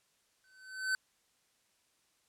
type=tone with exponential growth; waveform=square; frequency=1525 Hz; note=G6; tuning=48 cents flat; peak=-28 dBFS; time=0.44-0.95 s; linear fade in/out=1 ms; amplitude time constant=110 ms; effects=white hiss -73 dBFS RMS until 2.28 s + low-pass 10000 Hz 12 dB/octave